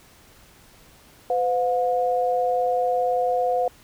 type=tone pair together; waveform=sine; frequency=507 / 717 Hz; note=B4 / F5; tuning=+45 / +45 cents; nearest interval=tritone; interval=600 cents; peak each=-22 dBFS; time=1.3-3.68 s; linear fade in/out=2 ms; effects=pink hiss -52 dBFS RMS until 3.83 s